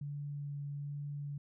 sine tone with vibrato, 143.8 Hz, D3, 36 cents flat, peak -38 dBFS, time 0.01-1.38 s, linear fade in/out 5 ms, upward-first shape sine, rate 1.2 Hz, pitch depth 9 cents each way, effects none

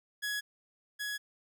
sawtooth tone with echo, 1677 Hz, G#6, 16 cents sharp, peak -29 dBFS, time 0.22-0.41 s, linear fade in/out 20 ms, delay 770 ms, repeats 1, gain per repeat -2 dB, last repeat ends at 1.18 s, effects none

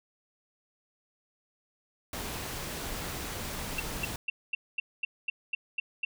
pink noise, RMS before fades -37 dBFS, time 2.13-4.16 s, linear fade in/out 2 ms
sine tone bursts, 2704 Hz, E7, 43 cents sharp, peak -27 dBFS, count 10, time 3.78-6.05 s, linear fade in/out 5 ms, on 20 ms, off 230 ms
effects none

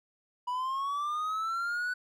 triangle linear sweep, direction up, 976 to 1494 Hz, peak -28 dBFS, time 0.47-1.94 s, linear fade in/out 10 ms, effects none

